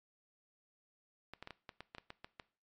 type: clicks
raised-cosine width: 0.3 ms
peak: -30 dBFS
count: 11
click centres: 1.336 / 1.426 / 1.474 / 1.507 / 1.692 / 1.806 / 1.949 / 1.983 / 2.104 / 2.245 / 2.398 s
effects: noise-tail reverb RT60 0.4 s tail -19 dB re dry + MP3 48 kbps